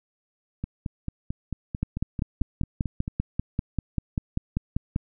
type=two click trains; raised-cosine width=5 ms; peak=-12 / -17 dBFS; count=17 / 12; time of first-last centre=1.83-4.961 / 0.64-3.079 s; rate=5.11 / 4.51 Hz; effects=none